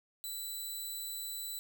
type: tone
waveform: 10% pulse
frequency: 3983 Hz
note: B7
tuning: 14 cents sharp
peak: -31 dBFS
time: 0.24-1.59 s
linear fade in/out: 0 ms
effects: none